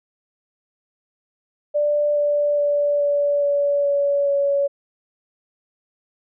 sine tone with pitch steps, 589 / 584.6 / 580.2 / 575.9 / 571.6 / 567.3 / 563.1 Hz, D5 / D5 / D5 / D5 / D5 / C#5 / C#5, +5 / -8 / -21 / -34 / -47 / +40 / +27 cents, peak -16 dBFS, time 1.74-4.68 s, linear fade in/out 20 ms, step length 420 ms, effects none

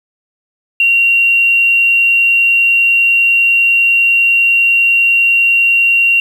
sine tone with quantisation, 2755 Hz, F7, 24 cents flat, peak -7 dBFS, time 0.8-6.2 s, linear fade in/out 2 ms, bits 6, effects none

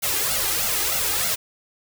white noise with flanger, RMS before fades -23 dBFS, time 0.02-1.36 s, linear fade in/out 20 ms, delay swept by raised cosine 1.4 to 2.5 ms, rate 3.2 Hz, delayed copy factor +0.95, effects none

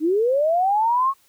sine linear sweep, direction up, 293.7 to 1108.7 Hz, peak -16 dBFS, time 0-1.14 s, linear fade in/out 50 ms, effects white hiss -59 dBFS RMS until 1.28 s

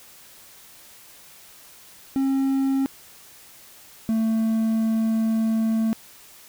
triangle tone pair in turn, 269.6 / 222.7 Hz, C#4 / A3, -48 / +21 cents, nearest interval minor third, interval 331 cents, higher first, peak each -17 dBFS, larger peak neither, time 2.16-2.86 / 4.09-5.93 s, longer second, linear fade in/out 0 ms, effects white hiss -48 dBFS RMS until 6.48 s

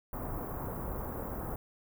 pink band-stop noise, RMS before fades -38 dBFS, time 0.13-1.56 s, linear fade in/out 2 ms, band 1200 to 15000 Hz, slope 24 dB/octave, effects none

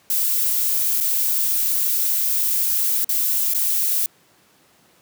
violet noise with dropouts, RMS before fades -20 dBFS, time 0.1-4.06 s, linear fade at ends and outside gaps 2 ms, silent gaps 1.003-1.008 / 3.045-3.091 / 3.538-3.546 s, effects pink hiss -56 dBFS RMS until 5.01 s + high-pass 150 Hz 12 dB/octave

